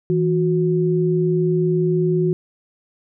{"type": "tone pair together", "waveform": "sine", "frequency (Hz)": [162.93, 364.9], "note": ["E3", "F#4"], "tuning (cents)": [-20, -24], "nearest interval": "octave + major second", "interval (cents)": 1396, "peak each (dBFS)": -18, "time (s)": [0.1, 2.33], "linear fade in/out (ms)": 0, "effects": []}